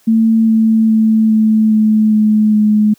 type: tone with pitch steps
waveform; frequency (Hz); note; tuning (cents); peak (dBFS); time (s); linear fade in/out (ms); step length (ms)
sine; 224.1 / 222 / 220 / 218 / 216 / 214 / 212; A3 / A3 / A3 / A3 / A3 / A3 / G#3; +32 / +16 / 0 / -16 / -32 / -48 / +36; -7; 0.07-2.94; 10; 410
effects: white hiss -52 dBFS RMS until 2.98 s + high-pass 100 Hz 12 dB/octave